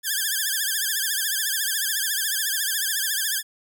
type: tone with vibrato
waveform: 5% pulse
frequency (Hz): 1661.2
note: G#6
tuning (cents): 0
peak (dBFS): -12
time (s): 0.03-3.43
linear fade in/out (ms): 50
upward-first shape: triangle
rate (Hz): 14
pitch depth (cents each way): 150
effects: none